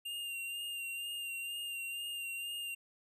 square tone with vibrato, 2791 Hz, F7, 2 cents flat, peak -39 dBFS, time 0.05-2.75 s, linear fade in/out 10 ms, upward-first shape sine, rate 2.1 Hz, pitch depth 28 cents each way, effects none

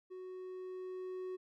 triangle tone with level ramp, 370 Hz, F#4, in tune, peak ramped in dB -43 to -37 dBFS, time 0.1-1.37 s, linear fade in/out 20 ms, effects none

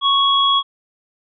sine tone pair together, 1108.7 / 3331 Hz, C#6 / G#7, 0 / +4 cents, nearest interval octave + perfect fifth, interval 1904 cents, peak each -15 dBFS, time 0.01-0.63 s, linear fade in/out 50 ms, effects none

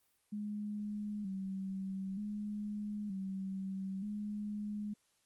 sine tone with vibrato, 200 Hz, G3, 35 cents sharp, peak -37 dBFS, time 0.32-4.94 s, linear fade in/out 10 ms, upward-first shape square, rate 0.54 Hz, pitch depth 71 cents each way, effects white hiss -75 dBFS RMS until 5.25 s + Opus 32 kbps

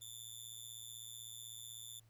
15% pulse tone with amplitude modulation, 3520 Hz, A7, in tune, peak -37 dBFS, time 0.01-2 s, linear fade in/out 10 ms, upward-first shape sine, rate 116 Hz, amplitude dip 100%, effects added 112 Hz sine -65 dBFS peak until 2.09 s + pink hiss -75 dBFS RMS until 2.09 s

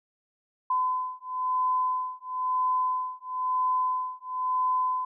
sine beating tone pair, 1015 / 1016 Hz, B5 / B5, +47 / +49 cents, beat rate 1 Hz, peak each -28 dBFS, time 0.7-5.05 s, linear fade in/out 5 ms, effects none

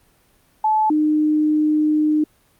sine tone pair in turn, 865 / 304.9 Hz, A5 / D#4, -30 / -35 cents, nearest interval octave + tritone, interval 1805 cents, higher first, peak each -14 dBFS, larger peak neither, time 0.64-0.9 / 0.9-2.24 s, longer second, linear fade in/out 5 ms, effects pink hiss -58 dBFS RMS until 2.59 s + Opus 32 kbps

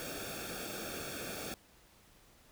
pink noise with comb filter, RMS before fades -42 dBFS, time 0-1.54 s, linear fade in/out 0 ms, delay 1 ms, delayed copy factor -0.85, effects pink hiss -63 dBFS RMS until 2.51 s

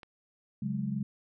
click, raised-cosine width 0.3 ms, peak -31 dBFS, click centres 0.032 s
sine chord, C# suspended fourth, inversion none, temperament equal, 138.59 / 185 / 207.7 Hz, C#3 / F#3 / G#3, 0 / 0 / 0 cents, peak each -35 / -36 / -33 dBFS, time 0.62-1.03 s, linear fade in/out 5 ms
effects none

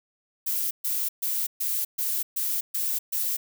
violet noise bursts, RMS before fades -27 dBFS, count 8, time 0.46-3.37 s, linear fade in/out 10 ms, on 250 ms, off 130 ms, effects none

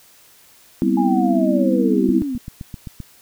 sine chord, C major seventh, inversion second, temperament just, 196.22 / 245.3 / 261.6 / 327 Hz, G3 / B3 / C4 / E4, +2 / -12 / 0 / -14 cents, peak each -20 dBFS, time 0.82-2.22 s, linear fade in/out 0 ms
sine linear sweep, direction down, 836 to 233.1 Hz, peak -21 dBFS, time 0.97-2.38 s, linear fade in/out 5 ms
click train, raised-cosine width 5 ms, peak -18 dBFS, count 8, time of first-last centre 2.09-3.003 s, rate 7.67 Hz
effects white hiss -50 dBFS RMS until 3.21 s

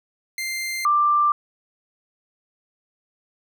sawtooth / sine tone pair in turn, 2093 / 1182.1 Hz, C7 / D6, 0 / +11 cents, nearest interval minor seventh, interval 989 cents, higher first, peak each -22 / -15 dBFS, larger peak second, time 0.38-0.85 / 0.85-1.32 s, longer neither, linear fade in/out 2 ms, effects none

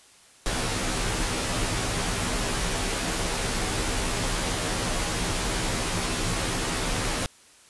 pink noise with comb filter, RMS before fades -27 dBFS, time 0.46-7.26 s, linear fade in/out 0 ms, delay 14 ms, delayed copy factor -0.9, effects white hiss -54 dBFS RMS until 7.69 s + resampled to 24000 Hz

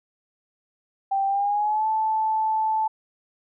sine tone with pitch glide, 784 to 874.9 Hz, G5 to A5, 0 to -10 cents, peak -20 dBFS, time 1.11-2.88 s, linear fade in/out 10 ms, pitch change +190 cents, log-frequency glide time 1.27-1.87 s, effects none

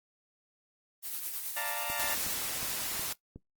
blue noise with tremolo, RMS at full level -35 dBFS, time 1.02-2.37 s, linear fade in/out 50 ms, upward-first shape triangle, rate 9.3 Hz, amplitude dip 45%
15% pulse chord, Bb major seventh, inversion first, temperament equal, 587.3 / 698.5 / 880 / 932.3 Hz, D5 / F5 / A5 / Bb5, 0 / 0 / 0 / 0 cents, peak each -34 / -34 / -33 / -33 dBFS, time 1.56-2.15 s, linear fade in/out 10 ms
click train, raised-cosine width 3 ms, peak -32 dBFS, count 5, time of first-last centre 1.9-3.36 s, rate 2.74 Hz
white noise, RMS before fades -35 dBFS, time 1.99-3.13 s, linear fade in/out 5 ms
effects noise-tail reverb RT60 0.1 s tail -17 dB re dry + Opus 24 kbps

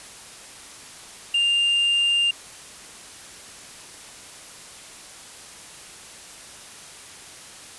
triangle tone, 2800 Hz, F7, 4 cents sharp, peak -16 dBFS, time 1.34-2.31 s, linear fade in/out 5 ms, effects white hiss -42 dBFS RMS until 7.78 s + resampled to 24000 Hz

